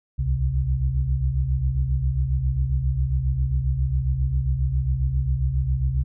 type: tone cluster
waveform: sine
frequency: 62.4 / 69.8 / 131 Hz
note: B1 / C#2 / C3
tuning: +19 / +13 / +2 cents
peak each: -24 dBFS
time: 0.18-6.04 s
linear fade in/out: 20 ms
effects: none